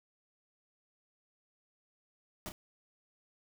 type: noise with echo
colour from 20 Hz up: pink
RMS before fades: -41 dBFS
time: 2.46-2.49 s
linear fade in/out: 0 ms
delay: 30 ms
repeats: 1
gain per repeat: -7 dB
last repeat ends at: 2.52 s
effects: none